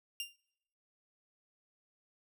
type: tone with exponential decay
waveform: sawtooth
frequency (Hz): 2794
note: F7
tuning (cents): 0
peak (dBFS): -30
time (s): 0.2-0.36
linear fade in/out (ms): 1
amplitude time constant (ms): 33
effects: noise-tail reverb RT60 0.8 s tail -25 dB re dry